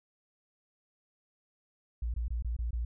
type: tone bursts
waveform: sine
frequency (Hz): 58.27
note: A#1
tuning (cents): 0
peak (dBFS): -30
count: 6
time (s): 2.02-2.85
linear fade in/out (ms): 5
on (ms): 120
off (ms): 22
effects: none